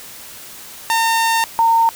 sawtooth / sine tone pair in turn, 910 / 914.1 Hz, A#5 / A#5, -42 / -34 cents, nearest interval unison, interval 8 cents, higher second, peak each -10 dBFS, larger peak neither, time 0.9-1.44 / 1.59-1.89 s, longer first, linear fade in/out 0 ms, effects white hiss -36 dBFS RMS until 1.95 s

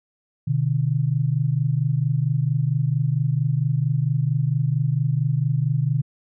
sine tone pair together, 125.6 / 150.02 Hz, B2 / D3, +30 / +37 cents, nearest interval minor third, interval 307 cents, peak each -21 dBFS, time 0.47-6.02 s, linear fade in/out 10 ms, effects none

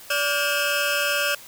30% pulse tone cluster, 578 / 1424 / 1587 / 2598 Hz, D5 / F6 / G6 / E7, -28 / +33 / +21 / -26 cents, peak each -24 dBFS, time 0.1-1.35 s, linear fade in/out 5 ms, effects white hiss -44 dBFS RMS until 1.47 s

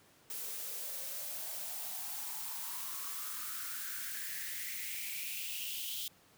blue noise with high-pass filter sweep, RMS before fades -41 dBFS, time 0.3-6.08 s, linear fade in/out 2 ms, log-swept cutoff 410 to 3300 Hz, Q 6.1, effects pink hiss -64 dBFS RMS until 6.37 s + high-pass 100 Hz 12 dB/octave

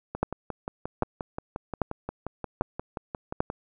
two click trains, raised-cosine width 1 ms, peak -18 / -9 dBFS, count 20 / 5, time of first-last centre 0.15-3.501 / 0.23-3.405 s, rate 5.67 / 1.26 Hz, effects none

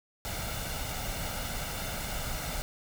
pink noise with comb filter, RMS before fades -35 dBFS, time 0.25-2.62 s, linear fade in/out 0 ms, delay 1.4 ms, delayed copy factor +0.55, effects none

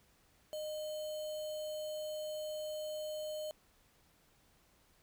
sine tone with sample-and-hold, 613 Hz, D#5, 26 cents flat, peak -38 dBFS, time 0.53-3.51 s, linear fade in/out 0 ms, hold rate 3675 Hz, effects pink hiss -69 dBFS RMS until 5.02 s

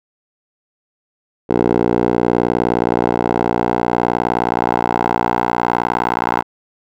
10% pulse tone with band-pass filter sweep, 59.4 Hz, A#1, 33 cents sharp, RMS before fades -17 dBFS, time 1.49-6.43 s, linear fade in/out 20 ms, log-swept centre 470 to 970 Hz, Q 1.8, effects none

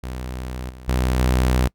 sawtooth tone with level steps, 63 Hz, B1, 35 cents sharp, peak -24 / -34 / -14 / -12 dBFS, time 0.03-1.68 s, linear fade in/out 10 ms, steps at 0.7 / 0.88 / 1.19 s, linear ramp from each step 2 ms, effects noise-tail reverb RT60 0.1 s tail -24 dB re dry

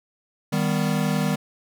square chord, Eb augmented, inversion none, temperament equal, 155.56 / 196 / 246.9 Hz, Eb3 / G3 / B3, 0 / 0 / 0 cents, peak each -25 / -25 / -28 dBFS, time 0.52-1.36 s, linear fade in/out 10 ms, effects none

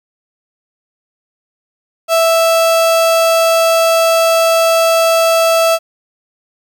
35% pulse tone, 659.3 Hz, E5, in tune, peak -7 dBFS, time 2.08-5.79 s, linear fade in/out 50 ms, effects 8-bit

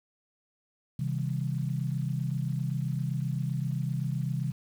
sine tone cluster, 132 / 159.7 / 197.3 Hz, C3 / D#3 / G3, +16 / +45 / +11 cents, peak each -30 / -32 / -38 dBFS, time 0.99-4.52 s, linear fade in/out 5 ms, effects 9-bit

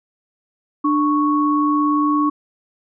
sine tone pair together, 297.1 / 1108.7 Hz, D4 / C#6, +20 / 0 cents, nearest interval octave + major seventh, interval 2280 cents, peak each -16 / -18 dBFS, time 0.84-2.3 s, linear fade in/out 10 ms, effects none

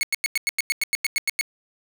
sawtooth tone bursts, 2200 Hz, C#7, 14 cents flat, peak -16 dBFS, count 13, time 0.01-1.411 s, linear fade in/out 0 ms, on 21 ms, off 94 ms, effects none

